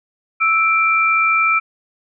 sine tone pair together, 1318.5 / 2355 Hz, E6 / D7, 0 / +4 cents, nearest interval minor seventh, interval 1004 cents, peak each -15 dBFS, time 0.4-1.6 s, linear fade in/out 20 ms, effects none

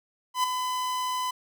45% pulse tone with ADSR envelope, 1008 Hz, B5, 35 cents sharp, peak -20 dBFS, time 0.34-1.31 s, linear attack 98 ms, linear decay 4 ms, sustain -7 dB, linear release 7 ms, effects none

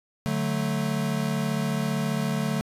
square chord, D major, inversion none, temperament equal, 146.83 / 185 / 220 Hz, D3 / F#3 / A3, 0 / 0 / 0 cents, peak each -29 / -31 / -29 dBFS, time 0.26-2.61 s, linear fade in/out 0 ms, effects resampled to 32000 Hz

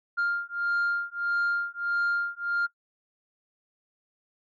sine beating tone pair, 1400 / 1401.6 Hz, F6 / F6, +4 / +6 cents, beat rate 1.6 Hz, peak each -27 / -27 dBFS, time 0.17-2.67 s, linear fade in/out 20 ms, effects noise-tail reverb RT60 0.1 s tail -20 dB re dry + tanh soft clip ceiling -21 dBFS

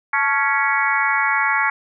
harmonic tone with a mistuned harmonic, 277.9 Hz, C#4, 4 cents sharp, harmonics 3 / 4 / 5 / 6 / 7 / 8, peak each -23 / -23 / -23 / -23 / -23 / -23 dBFS, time 0.13-1.7 s, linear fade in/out 5 ms, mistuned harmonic 3, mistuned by +79 cents, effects none

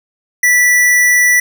square tone, 1964 Hz, B6, 10 cents flat, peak -8 dBFS, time 0.43-1.4 s, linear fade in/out 5 ms, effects none

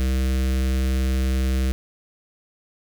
square tone with notch filter, 65.1 Hz, C2, 8 cents flat, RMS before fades -21 dBFS, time 0-1.72 s, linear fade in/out 0 ms, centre 890 Hz, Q 0.88, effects 9-bit

